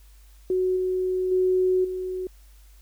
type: tone with level steps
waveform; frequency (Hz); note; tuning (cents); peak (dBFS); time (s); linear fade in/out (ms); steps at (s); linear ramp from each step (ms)
sine; 370; F#4; 0; -20 / -22 / -18 / -27; 0.5-2.27; 2; 0.76 / 1.31 / 1.84; 10
effects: added 50 Hz sine -48 dBFS peak until 2.81 s + white hiss -60 dBFS RMS until 2.81 s